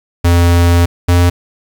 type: tone pair in turn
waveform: square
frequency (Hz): 86.3 / 87.66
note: F2 / F2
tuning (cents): -20 / +7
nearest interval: unison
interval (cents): 27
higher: second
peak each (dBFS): -7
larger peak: neither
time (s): 0.24-0.86 / 1.08-1.3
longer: first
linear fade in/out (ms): 10
effects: 7-bit